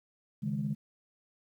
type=chord; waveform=sine; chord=C# suspended second; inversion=none; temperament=equal; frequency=138.59 / 155.56 / 207.7 Hz; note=C#3 / D#3 / G#3; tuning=0 / 0 / 0 cents; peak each=-35 / -35 / -33 dBFS; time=0.42-0.75 s; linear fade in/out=20 ms; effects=tanh soft clip ceiling -21 dBFS + 11-bit